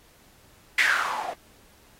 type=noise with low-pass filter sweep; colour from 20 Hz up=violet; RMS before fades=-25 dBFS; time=0.78-1.34 s; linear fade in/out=5 ms; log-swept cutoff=2100 to 640 Hz; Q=7; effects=pink hiss -57 dBFS RMS until 1.99 s + AAC 48 kbps